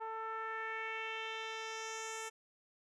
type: tone with low-pass filter sweep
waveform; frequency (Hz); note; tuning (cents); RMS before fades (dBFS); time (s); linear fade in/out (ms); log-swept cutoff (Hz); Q
10% pulse; 444.5; A4; +18; -42; 0-2.3; 20; 1000 to 8900; 2.4
effects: none